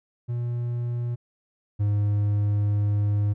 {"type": "tone pair in turn", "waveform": "triangle", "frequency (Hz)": [120, 103.05], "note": ["B2", "G#2"], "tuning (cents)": [-49, -13], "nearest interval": "minor third", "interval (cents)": 264, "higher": "first", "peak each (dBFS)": [-23, -18], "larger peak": "second", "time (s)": [[0.28, 1.16], [1.79, 3.34]], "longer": "second", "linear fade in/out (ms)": 20, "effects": []}